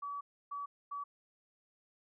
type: tone bursts at uneven times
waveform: sine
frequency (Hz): 1142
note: D6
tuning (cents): -49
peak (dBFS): -38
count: 3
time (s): 0.02-0.21 / 0.51-0.66 / 0.91-1.04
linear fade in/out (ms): 10
effects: none